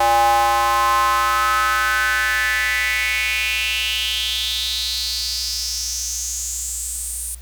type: tone with high-pass filter sweep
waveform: square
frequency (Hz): 116.54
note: A#2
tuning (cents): 0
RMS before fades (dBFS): -20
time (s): 0-7.35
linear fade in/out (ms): 5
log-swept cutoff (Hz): 750 to 9400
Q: 5.4
effects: added 60 Hz sine -35 dBFS peak until 7.41 s + white hiss -49 dBFS RMS until 7.41 s